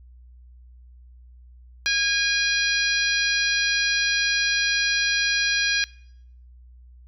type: harmonic tone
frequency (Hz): 818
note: G#5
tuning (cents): -26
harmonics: 2 / 3 / 4 / 5 / 6 / 7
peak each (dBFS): -24 / -25 / -30 / -26 / -30 / -30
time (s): 1.86-5.84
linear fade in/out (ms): 0
effects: noise-tail reverb RT60 0.7 s tail -23 dB re dry + added 61 Hz sine -45 dBFS peak until 7.07 s